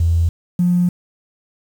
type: tone pair in turn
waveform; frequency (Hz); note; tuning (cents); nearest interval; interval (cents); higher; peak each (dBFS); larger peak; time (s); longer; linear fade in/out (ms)
triangle; 83.6 / 177.14; E2 / F3; +25 / +25; octave + minor second; 1300; second; -8; neither; 0-0.29 / 0.59-0.89; second; 5
effects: tanh soft clip ceiling -10 dBFS + 7-bit